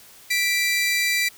sawtooth tone pair together, 1975.5 / 2349 Hz, B6 / D7, 0 / 0 cents, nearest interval minor third, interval 300 cents, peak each -19 dBFS, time 0.3-1.29 s, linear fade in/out 10 ms, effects white hiss -48 dBFS RMS until 1.37 s

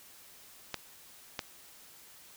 clicks, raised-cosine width 0.2 ms, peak -16 dBFS, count 2, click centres 0.743 / 1.392 s, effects white hiss -55 dBFS RMS until 2.36 s

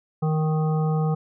harmonic tone with a mistuned harmonic, 155.56 Hz, D#3, in tune, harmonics 1 / 3 / 5 / 7 / 8, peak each -20 / -30 / -32 / -41 / -38 dBFS, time 0.22-1.15 s, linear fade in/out 10 ms, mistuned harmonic 1, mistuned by +17 cents, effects none

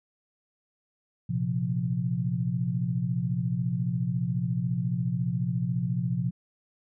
sine chord, Bb suspended second, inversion none, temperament equal, 116.54 / 130.81 / 174.61 Hz, Bb2 / C3 / F3, 0 / 0 / 0 cents, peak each -31 / -29 / -29 dBFS, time 1.29-6.31 s, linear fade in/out 10 ms, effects none

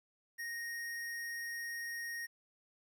square tone, 1864.7 Hz, A#6, in tune, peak -40 dBFS, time 0.38-2.27 s, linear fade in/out 20 ms, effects 12-bit

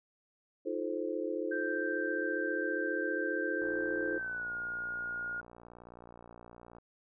sine chord, F dominant seventh, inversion third, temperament just, 314.3 / 349.2 / 436.5 / 523.8 Hz, Eb4 / F4 / A4 / C5, +18 / 0 / -14 / +2 cents, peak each -38 dBFS, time 0.65-4.19 s, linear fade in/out 20 ms
sine tone with pitch glide, 1568 to 1429.6 Hz, G6 to F6, 0 to +40 cents, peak -35 dBFS, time 1.51-5.41 s, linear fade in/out 10 ms, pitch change -160 cents, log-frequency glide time 4.15-4.53 s
click train, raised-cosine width 1 ms, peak -37 dBFS, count 188, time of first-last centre 3.62-6.784 s, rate 59.1 Hz
effects none

